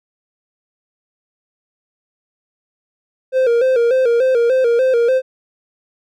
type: tone with vibrato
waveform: triangle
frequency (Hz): 493.9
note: B4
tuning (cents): 0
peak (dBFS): -9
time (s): 3.32-5.22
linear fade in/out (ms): 50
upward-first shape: square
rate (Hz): 3.4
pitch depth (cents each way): 88
effects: none